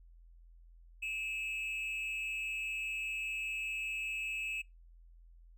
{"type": "tone with amplitude modulation", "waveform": "triangle", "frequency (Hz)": 2600, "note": "E7", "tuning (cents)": -24, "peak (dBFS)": -31, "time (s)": [1.02, 4.62], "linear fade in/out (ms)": 10, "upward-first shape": "sine", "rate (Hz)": 225, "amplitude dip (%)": 65, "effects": ["noise-tail reverb RT60 0.2 s tail -23 dB re dry", "added 42 Hz sine -55 dBFS peak until 5.57 s"]}